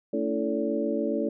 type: tone cluster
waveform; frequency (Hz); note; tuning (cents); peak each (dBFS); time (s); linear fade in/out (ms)
sine; 223.7 / 285.2 / 332.7 / 439.5 / 571; A3 / C#4 / E4 / A4 / D5; +29 / +49 / +16 / -2 / -49; -31; 0.13-1.29; 5
effects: none